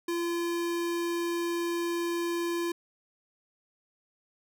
square tone, 342.2 Hz, F4, 35 cents flat, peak -29 dBFS, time 0.08-2.72 s, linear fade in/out 5 ms, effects none

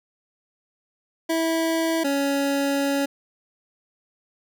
25% pulse tone pair in turn, 326.8 / 279.4 Hz, E4 / C#4, -15 / +14 cents, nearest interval minor third, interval 271 cents, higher first, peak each -17 dBFS, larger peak neither, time 1.29-2.04 / 2.04-3.06 s, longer second, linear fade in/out 10 ms, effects none

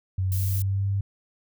sine tone with pitch glide, 94 to 98.9 Hz, F#2 to G2, +28 to +16 cents, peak -22 dBFS, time 0.18-1.01 s, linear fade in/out 5 ms, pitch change +88 cents, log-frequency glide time 0.28-0.88 s
violet noise, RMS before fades -34 dBFS, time 0.32-0.62 s, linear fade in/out 0 ms
effects none

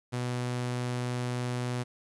sawtooth tone, 123.47 Hz, B2, in tune, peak -26 dBFS, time 0.12-1.84 s, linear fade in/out 20 ms, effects resampled to 24000 Hz + 10-bit

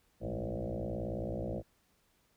sine tone with frequency modulation, 210.6 Hz, G#3, 24 cents sharp, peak -34 dBFS, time 0.2-1.63 s, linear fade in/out 50 ms, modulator 58.7 Hz, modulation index 7.1, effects pink hiss -72 dBFS RMS until 2.36 s

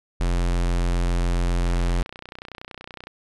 square tone, 43.65 Hz, F1, in tune, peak -20 dBFS, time 0.2-2.03 s, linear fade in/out 10 ms
click train, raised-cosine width 0.3 ms, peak -21 dBFS, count 44, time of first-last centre 1.67-3.071 s, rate 30.7 Hz
effects resampled to 24000 Hz

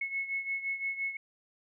sine beating tone pair, 2189 / 2194.8 Hz, C#7 / C#7, -22 / -18 cents, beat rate 5.8 Hz, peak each -33 / -38 dBFS, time 0.01-1.17 s, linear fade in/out 5 ms, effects none

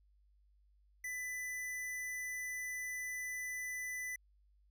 square tone, 1996 Hz, B6, 18 cents sharp, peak -40 dBFS, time 1.04-4.16 s, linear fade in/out 5 ms, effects added 50 Hz sine -66 dBFS peak until 4.7 s

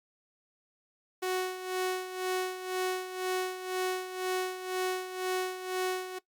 sawtooth tone with tremolo, 370 Hz, F#4, in tune, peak -24 dBFS, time 1.22-6.19 s, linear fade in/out 10 ms, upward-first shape sine, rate 2 Hz, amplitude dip 70%, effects noise-tail reverb RT60 0.1 s tail -19 dB re dry + Opus 48 kbps

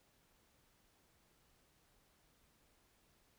silence, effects pink hiss -73 dBFS RMS until 3.38 s

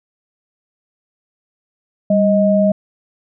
sine tone pair together, 197.18 / 626 Hz, G3 / D#5, +10 / +10 cents, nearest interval octave + minor sixth, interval 2000 cents, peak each -13 dBFS, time 2.1-2.72 s, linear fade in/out 5 ms, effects none

